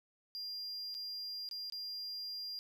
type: tone with dropouts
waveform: triangle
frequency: 4800 Hz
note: D8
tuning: 37 cents sharp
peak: -39 dBFS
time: 0.35-2.59 s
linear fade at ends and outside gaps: 0 ms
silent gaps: 0.943-0.949 / 1.489-1.512 / 1.699-1.723 s
effects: none